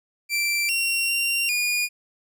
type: tone with pitch steps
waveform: sawtooth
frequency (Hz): 2346 / 2744 / 2763 / 2440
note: D7 / F7 / F7 / D#7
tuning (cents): -2 / -31 / -19 / -34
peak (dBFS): -18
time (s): 0.29-1.89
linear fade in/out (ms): 50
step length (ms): 400
effects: none